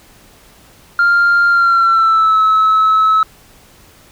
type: tone with pitch glide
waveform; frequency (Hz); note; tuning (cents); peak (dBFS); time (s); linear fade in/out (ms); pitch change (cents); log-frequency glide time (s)
sine; 1396.9 to 1295.8; F6 to E6; 0 to -30; -6; 0.99-3.23; 2; -130; 1.49-2.39
effects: tanh soft clip ceiling -6 dBFS + pink hiss -45 dBFS RMS until 4.11 s